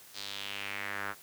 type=tone with band-pass filter sweep; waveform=sawtooth; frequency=100.1 Hz; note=G2; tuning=37 cents sharp; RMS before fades=-39 dBFS; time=0.13-1.15 s; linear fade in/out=50 ms; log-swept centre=4600 to 1400 Hz; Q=2.8; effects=white hiss -54 dBFS RMS until 1.22 s + high-pass 60 Hz 12 dB/octave